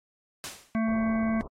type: noise with exponential decay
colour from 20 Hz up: white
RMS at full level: -32 dBFS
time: 0.44-0.79 s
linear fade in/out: 0 ms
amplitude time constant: 74 ms
type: harmonic tone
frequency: 223 Hz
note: A3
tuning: 23 cents sharp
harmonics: 1 / 3 / 5 / 7 / 9 / 10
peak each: -24 / -34 / -38 / -41 / -43 / -44 dBFS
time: 0.75-1.41 s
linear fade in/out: 0 ms
type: low-pass noise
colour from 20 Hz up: pink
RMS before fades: -41 dBFS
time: 0.87-1.48 s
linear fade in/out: 10 ms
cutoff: 1200 Hz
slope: 96 dB/octave
effects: low-pass 9000 Hz 12 dB/octave + AAC 48 kbps